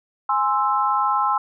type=chord; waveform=sine; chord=Ab augmented; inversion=none; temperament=equal; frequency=830.6 / 1046.5 / 1318.5 Hz; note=Ab5 / C6 / E6; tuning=0 / 0 / 0 cents; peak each=-22 / -21 / -22 dBFS; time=0.29-1.38 s; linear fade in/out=5 ms; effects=none